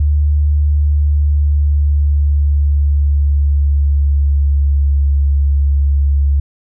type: tone with pitch glide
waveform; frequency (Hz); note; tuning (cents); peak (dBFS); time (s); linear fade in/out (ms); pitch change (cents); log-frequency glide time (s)
sine; 73.7 to 70.37; D2 to C#2; +7 to +27; -9; 0-6.4; 5; -80; 0.53-5.01
effects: none